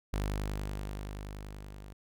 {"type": "tone with level ramp", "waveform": "sawtooth", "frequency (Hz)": 50.5, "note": "G#1", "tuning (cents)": -48, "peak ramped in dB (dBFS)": [-26, -42], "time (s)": [0.13, 1.93], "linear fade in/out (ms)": 5, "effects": []}